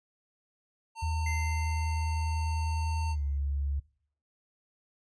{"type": "tone", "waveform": "square", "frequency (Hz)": 905, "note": "A5", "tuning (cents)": 48, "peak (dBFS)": -37, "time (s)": [0.95, 3.16], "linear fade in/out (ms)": 50}
{"type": "tone with pitch glide", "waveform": "sine", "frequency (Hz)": [79.2, 70.15], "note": ["D#2", "C#2"], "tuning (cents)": [31, 21], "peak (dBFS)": -28, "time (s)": [1.02, 3.8], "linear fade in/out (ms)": 10, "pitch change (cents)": -210, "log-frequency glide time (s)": [3.08, 3.24]}
{"type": "tone with exponential decay", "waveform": "square", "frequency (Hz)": 2083, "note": "C7", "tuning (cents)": -8, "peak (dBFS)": -35, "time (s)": [1.26, 3.38], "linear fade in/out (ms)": 5, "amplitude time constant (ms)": 460}
{"effects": ["noise-tail reverb RT60 0.6 s tail -22 dB re dry", "resampled to 22050 Hz"]}